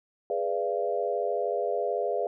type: chord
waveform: sine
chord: G# diminished seventh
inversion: none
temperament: equal with one note detuned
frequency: 415.3 / 493.9 / 587.3 / 684.9 Hz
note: G#4 / B4 / D5 / F5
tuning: 0 / 0 / 0 / -34 cents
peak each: -31 / -31 / -32 / -31 dBFS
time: 0.3-2.27 s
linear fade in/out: 2 ms
effects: none